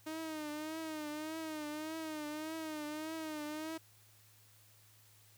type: tone with vibrato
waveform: sawtooth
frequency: 310 Hz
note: D#4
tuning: 6 cents flat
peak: -36 dBFS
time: 0.06-3.78 s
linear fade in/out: 10 ms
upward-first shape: triangle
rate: 1.7 Hz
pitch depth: 79 cents each way
effects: added 106 Hz sine -66 dBFS peak until 5.37 s + white hiss -65 dBFS RMS until 5.37 s